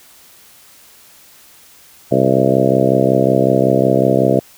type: harmonic tone with a mistuned harmonic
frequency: 65.41 Hz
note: C2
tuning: in tune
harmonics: 2 / 3 / 4 / 5 / 6 / 7 / 8 / 9 / 10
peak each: -19 / -19 / -19 / -19 / -19 / -19 / -19 / -19 / -19 dBFS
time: 2.11-4.4 s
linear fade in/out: 10 ms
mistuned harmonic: 10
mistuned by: +23 cents
effects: white hiss -45 dBFS RMS until 4.57 s